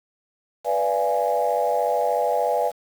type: chord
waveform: sine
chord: B diminished seventh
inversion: none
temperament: equal with one note detuned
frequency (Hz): 493.9 / 587.3 / 684.1 / 830.6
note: B4 / D5 / F5 / Ab5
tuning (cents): 0 / 0 / -36 / 0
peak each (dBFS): -24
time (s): 0.64-2.72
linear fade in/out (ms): 50
effects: tanh soft clip ceiling -10 dBFS + 7-bit